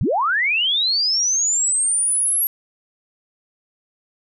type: linear sweep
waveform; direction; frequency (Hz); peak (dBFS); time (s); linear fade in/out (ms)
sine; up; 69.3 to 11530; -16; 0.01-2.47; 0
effects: none